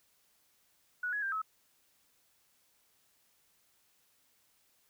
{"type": "tone with pitch steps", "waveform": "sine", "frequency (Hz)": [1467, 1677, 1585, 1291], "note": ["F#6", "G#6", "G6", "E6"], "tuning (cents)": [-15, 16, 19, -37], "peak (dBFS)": -32, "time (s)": [1.03, 1.418], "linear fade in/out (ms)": 5, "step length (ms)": 97, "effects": ["white hiss -71 dBFS RMS until 4.89 s"]}